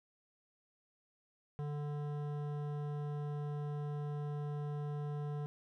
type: tone with hard clipping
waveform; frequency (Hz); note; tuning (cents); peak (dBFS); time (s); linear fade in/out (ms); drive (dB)
sine; 146.83; D3; 0; -39; 1.59-5.46; 0; 14
effects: none

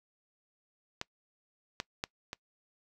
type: clicks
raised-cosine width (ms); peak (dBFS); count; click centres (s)
0.2; -17 / -16 / -15 / -21; 4; 1.014 / 1.801 / 2.039 / 2.331
effects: noise-tail reverb RT60 0.1 s tail -24 dB re dry

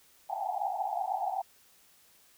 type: band-pass noise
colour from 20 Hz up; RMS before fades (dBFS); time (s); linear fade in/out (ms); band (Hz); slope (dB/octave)
pink; -33; 0.29-1.42; 10; 720 to 830; 96
effects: white hiss -62 dBFS RMS until 2.37 s

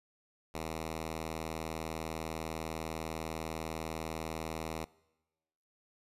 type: tone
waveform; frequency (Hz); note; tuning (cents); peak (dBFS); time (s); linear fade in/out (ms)
5% pulse; 80; D#2; +49; -26; 0.54-4.85; 5
effects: noise-tail reverb RT60 1.0 s tail -22 dB re dry + resampled to 32000 Hz

